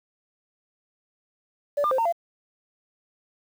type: tone with pitch steps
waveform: sine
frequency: 578 / 1199 / 523 / 913 / 683 Hz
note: D5 / D6 / C5 / A#5 / F5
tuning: -28 / +36 / -1 / -36 / -39 cents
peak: -19 dBFS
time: 1.77-2.125 s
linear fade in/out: 10 ms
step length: 71 ms
effects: tanh soft clip ceiling -16 dBFS + 8-bit